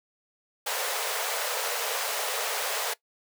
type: high-pass noise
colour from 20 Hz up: pink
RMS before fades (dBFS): -30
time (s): 0.66-2.94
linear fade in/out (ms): 10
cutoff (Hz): 430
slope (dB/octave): 96
effects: noise-tail reverb RT60 0.1 s tail -20 dB re dry